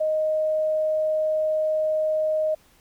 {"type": "tone", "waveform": "sine", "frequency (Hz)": 622.3, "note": "D#5", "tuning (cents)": 0, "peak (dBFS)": -20, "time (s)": [0, 2.55], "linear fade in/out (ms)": 10, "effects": ["pink hiss -58 dBFS RMS until 2.8 s"]}